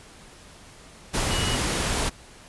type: tone in noise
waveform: sine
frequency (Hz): 2919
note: F#7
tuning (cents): -24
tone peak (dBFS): -30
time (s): 1.3-1.57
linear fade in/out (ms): 20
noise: pink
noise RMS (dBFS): -25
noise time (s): 1.13-2.1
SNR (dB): -8
effects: pink hiss -48 dBFS RMS until 2.48 s + resampled to 24000 Hz